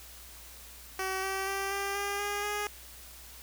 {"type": "tone with pitch steps", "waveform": "10% pulse", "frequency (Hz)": [380, 385.5, 391.1, 396.8, 402.6, 408.5, 414.4], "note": ["F#4", "G4", "G4", "G4", "G4", "G#4", "G#4"], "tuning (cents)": [46, -29, -4, 21, 46, -29, -4], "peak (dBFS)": -23, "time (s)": [0.99, 2.67], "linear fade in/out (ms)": 2, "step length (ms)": 240, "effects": ["added 60 Hz sine -53 dBFS peak until 3.42 s", "white hiss -50 dBFS RMS until 3.42 s"]}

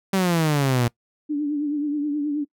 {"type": "exponential sweep", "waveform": "sawtooth", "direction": "down", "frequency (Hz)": [196, 116.9], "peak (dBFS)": -14, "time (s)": [0.13, 0.88], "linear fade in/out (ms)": 5}
{"type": "tone with vibrato", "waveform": "sine", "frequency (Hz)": 293.7, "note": "D4", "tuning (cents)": 0, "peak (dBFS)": -21, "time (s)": [1.29, 2.45], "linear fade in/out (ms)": 20, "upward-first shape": "triangle", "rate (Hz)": 9.4, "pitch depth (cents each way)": 64}
{"effects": ["noise-tail reverb RT60 0.1 s tail -22 dB re dry"]}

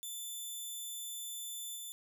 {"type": "tone with level steps", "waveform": "10% pulse", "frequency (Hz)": 3520, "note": "A7", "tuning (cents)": 0, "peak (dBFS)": [-33, -35], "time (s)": [0.03, 1.92], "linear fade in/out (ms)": 0, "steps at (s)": 1.75, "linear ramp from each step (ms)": 20, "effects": []}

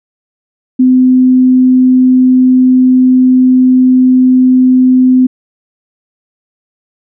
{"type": "tone", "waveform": "sine", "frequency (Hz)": 255.4, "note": "C4", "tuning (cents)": -42, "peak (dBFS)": -3, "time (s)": [0.79, 5.27], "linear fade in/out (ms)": 10, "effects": []}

